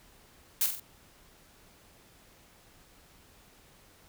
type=noise with echo; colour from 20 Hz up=blue; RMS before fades=-26 dBFS; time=0.61-0.66 s; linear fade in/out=2 ms; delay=46 ms; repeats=3; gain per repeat=-6 dB; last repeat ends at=0.798 s; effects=pink hiss -59 dBFS RMS until 4.08 s